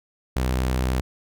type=tone; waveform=sawtooth; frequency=63.6 Hz; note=C2; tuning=48 cents flat; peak=-17 dBFS; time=0.36-1.01 s; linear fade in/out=5 ms; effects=none